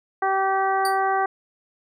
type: harmonic tone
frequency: 386.3 Hz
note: G4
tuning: 25 cents flat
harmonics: 1 / 2 / 3 / 4 / 5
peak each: -27 / -21 / -26 / -29 / -33 dBFS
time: 0.22-1.26 s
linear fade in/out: 5 ms
type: tone with exponential decay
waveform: 25% pulse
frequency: 4635 Hz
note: D8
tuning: 24 cents flat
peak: -20 dBFS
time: 0.85-1 s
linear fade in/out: 2 ms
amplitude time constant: 32 ms
effects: none